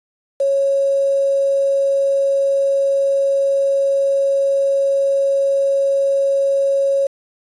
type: tone with quantisation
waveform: sine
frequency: 551 Hz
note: C#5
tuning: 11 cents flat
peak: -13 dBFS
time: 0.4-7.07 s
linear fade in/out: 5 ms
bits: 6
effects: resampled to 24000 Hz